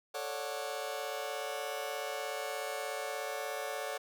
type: chord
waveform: sawtooth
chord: D major seventh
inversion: second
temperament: just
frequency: 440.5 / 550.6 / 587.3 / 734.2 Hz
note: A4 / C#5 / D5 / F#5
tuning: +2 / -12 / 0 / -14 cents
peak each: -39 / -37 / -38 / -38 dBFS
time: 0.14-3.98 s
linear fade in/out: 10 ms
effects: none